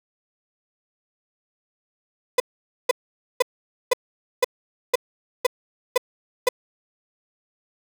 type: tone bursts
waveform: 35% pulse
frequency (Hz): 500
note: B4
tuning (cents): +21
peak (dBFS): -12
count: 9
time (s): 2.38-6.489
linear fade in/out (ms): 5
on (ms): 21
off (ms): 490
effects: none